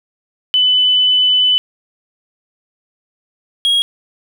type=tone pair in turn; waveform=sine / triangle; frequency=3003 / 3288 Hz; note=F#7 / G#7; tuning=+25 / -18 cents; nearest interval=major second; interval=157 cents; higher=second; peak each=-9 dBFS; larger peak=neither; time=0.54-1.58 / 3.65-3.82 s; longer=first; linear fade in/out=0 ms; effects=none